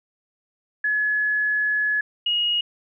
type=tone pair in turn; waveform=sine; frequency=1700 / 2881 Hz; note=G#6 / F#7; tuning=+40 / -47 cents; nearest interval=major sixth; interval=913 cents; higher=second; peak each=-19 dBFS; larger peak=neither; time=0.84-2.01 / 2.26-2.61 s; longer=first; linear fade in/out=5 ms; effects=none